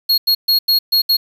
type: tone bursts at uneven times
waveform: square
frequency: 4302 Hz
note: C8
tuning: 47 cents sharp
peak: -11 dBFS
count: 6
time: 0.09-0.18 / 0.27-0.35 / 0.48-0.59 / 0.68-0.79 / 0.92-1.02 / 1.09-1.17 s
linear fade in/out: 10 ms
effects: 7-bit